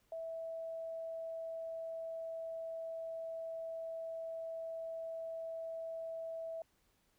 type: tone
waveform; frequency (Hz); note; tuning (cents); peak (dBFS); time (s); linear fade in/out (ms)
sine; 655; E5; -11; -40; 0.12-6.62; 2
effects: pink hiss -75 dBFS RMS until 7.18 s